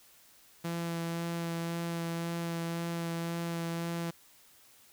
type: tone with vibrato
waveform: sawtooth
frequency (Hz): 168.3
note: E3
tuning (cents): +36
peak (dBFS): -29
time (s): 0.64-4.11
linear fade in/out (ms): 10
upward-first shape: sine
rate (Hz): 1.9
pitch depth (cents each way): 11
effects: white hiss -60 dBFS RMS until 4.92 s